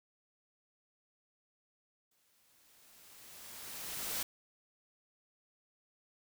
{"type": "noise with exponential growth", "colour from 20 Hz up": "white", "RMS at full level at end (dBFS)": -36, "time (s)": [2.11, 4.23], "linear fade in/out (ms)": 5, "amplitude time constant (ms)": 460, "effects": []}